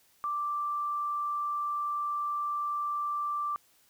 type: tone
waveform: sine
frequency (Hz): 1174.7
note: D6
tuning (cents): 0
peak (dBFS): -29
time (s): 0.24-3.56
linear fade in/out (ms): 0
effects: white hiss -65 dBFS RMS until 3.89 s